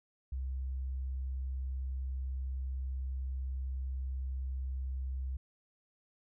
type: tone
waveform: sine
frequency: 65.41 Hz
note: C2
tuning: in tune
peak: -34 dBFS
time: 0.32-5.37 s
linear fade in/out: 5 ms
effects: none